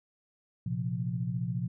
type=chord; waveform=sine; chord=Bb suspended second; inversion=none; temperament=equal; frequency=116.54 / 130.81 / 174.61 Hz; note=Bb2 / C3 / F3; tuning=0 / 0 / 0 cents; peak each=-34 dBFS; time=0.66-1.68 s; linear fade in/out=5 ms; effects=none